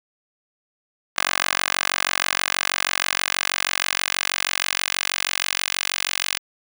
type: tone with high-pass filter sweep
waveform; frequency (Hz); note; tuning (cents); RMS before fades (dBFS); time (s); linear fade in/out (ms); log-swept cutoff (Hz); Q
10% pulse; 46.25; F#1; 0; -24; 1.16-6.39; 20; 1400 to 2500; 1
effects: none